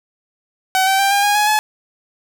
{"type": "tone with pitch steps", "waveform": "sawtooth", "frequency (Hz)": [757, 772.5, 788.2, 804.3, 820.8, 837.5, 854.6], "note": ["F#5", "G5", "G5", "G5", "G#5", "G#5", "G#5"], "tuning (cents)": [39, -26, 9, 44, -21, 14, 49], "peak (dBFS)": -9, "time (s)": [0.75, 1.59], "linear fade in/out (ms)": 0, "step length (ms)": 120, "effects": []}